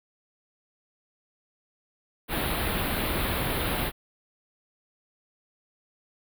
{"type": "band-stop noise", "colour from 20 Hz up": "pink", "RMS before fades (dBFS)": -28, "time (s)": [2.28, 3.92], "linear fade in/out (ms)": 50, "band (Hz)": [4100, 10000], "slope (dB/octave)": 48, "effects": []}